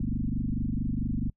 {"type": "tone with frequency modulation", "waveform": "sine", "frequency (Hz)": 130.81, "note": "C3", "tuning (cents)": 0, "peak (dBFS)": -26, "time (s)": [0, 1.3], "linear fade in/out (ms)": 5, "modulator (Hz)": 24.5, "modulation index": 5.3, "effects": ["noise-tail reverb RT60 0.1 s tail -26 dB re dry"]}